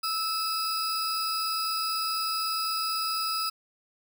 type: tone pair together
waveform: 40% pulse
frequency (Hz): 1309 / 4942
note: E6 / D#8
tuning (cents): -13 / -13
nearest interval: octave + major seventh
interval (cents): 2300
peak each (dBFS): -29 / -29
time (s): 0.03-3.5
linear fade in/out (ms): 10
effects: none